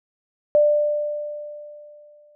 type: tone with exponential decay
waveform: sine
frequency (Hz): 593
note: D5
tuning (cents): +17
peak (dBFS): -11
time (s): 0.55-2.35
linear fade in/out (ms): 0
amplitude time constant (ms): 390
effects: none